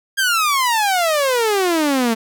sawtooth exponential sweep, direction down, 1628 to 220 Hz, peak -11 dBFS, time 0.17-2.15 s, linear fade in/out 20 ms, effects none

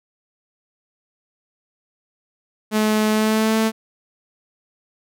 sawtooth tone with pitch glide, 215 to 221.3 Hz, A3 to A3, -40 to +10 cents, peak -12 dBFS, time 2.71-3.72 s, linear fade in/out 50 ms, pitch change +50 cents, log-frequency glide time 3.1-3.58 s, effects none

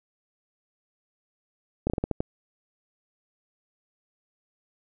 slowing click train, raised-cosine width 2 ms, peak -12 dBFS, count 7, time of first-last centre 1.87-2.205 s, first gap 29 ms, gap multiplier 1.26, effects none

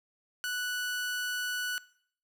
sawtooth tone, 1480 Hz, F#6, in tune, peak -28 dBFS, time 0.44-1.78 s, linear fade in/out 0 ms, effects noise-tail reverb RT60 0.6 s tail -20 dB re dry

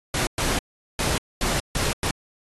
pink noise bursts at uneven times, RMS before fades -24 dBFS, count 6, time 0.14-0.27 / 0.38-0.59 / 0.99-1.18 / 1.41-1.6 / 1.75-1.93 / 2.03-2.11 s, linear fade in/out 2 ms, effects low-pass 12000 Hz 12 dB/octave + AAC 32 kbps

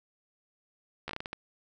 slowing click train, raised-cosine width 0.3 ms, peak -20 dBFS, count 8, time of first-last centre 1.08-1.331 s, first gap 13 ms, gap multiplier 1.33, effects none

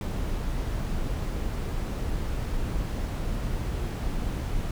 brown noise, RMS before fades -29 dBFS, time 0.01-4.71 s, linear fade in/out 2 ms, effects none

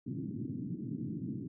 white band-pass noise, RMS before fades -39 dBFS, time 0.06-1.48 s, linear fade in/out 10 ms, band 110 to 310 Hz, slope 48 dB/octave, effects none

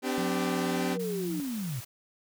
sawtooth chord, C suspended second, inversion none, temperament equal with one note detuned, 255.2 / 293.7 / 392 Hz, C4 / D4 / G4, -43 / 0 / 0 cents, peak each -27 / -30 / -29 dBFS, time 0.02-0.98 s, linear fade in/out 50 ms
sine tone with vibrato, 178.8 Hz, F3, 41 cents sharp, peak -33 dBFS, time 0.18-1.4 s, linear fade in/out 0 ms, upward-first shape sine, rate 1.5 Hz, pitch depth 23 cents each way
sine linear sweep, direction down, 493.9 to 110 Hz, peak -31 dBFS, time 0.94-1.81 s, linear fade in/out 20 ms
white noise, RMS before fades -44 dBFS, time 0.99-1.85 s, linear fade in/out 10 ms
effects none

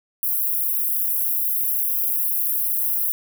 white high-pass noise, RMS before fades -22 dBFS, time 0.23-3.12 s, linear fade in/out 0 ms, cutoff 11000 Hz, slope 48 dB/octave, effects none

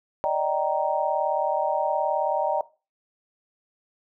sine chord, Eb major seventh, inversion third, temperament just, 583.4 / 622.3 / 777.8 / 933.4 Hz, D5 / Eb5 / G5 / Bb5, -12 / 0 / -14 / +2 cents, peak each -27 dBFS, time 0.24-2.61 s, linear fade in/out 0 ms, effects noise-tail reverb RT60 0.3 s tail -18 dB re dry

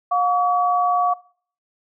sine tone pair together, 715.6 / 1136 Hz, F5 / C#6, +42 / +42 cents, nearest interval minor sixth, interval 800 cents, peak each -19 dBFS, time 0.11-1.14 s, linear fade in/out 10 ms, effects noise-tail reverb RT60 0.5 s tail -21 dB re dry

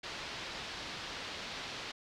white low-pass noise, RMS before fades -43 dBFS, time 0.03-1.92 s, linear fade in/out 10 ms, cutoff 4600 Hz, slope 24 dB/octave, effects none

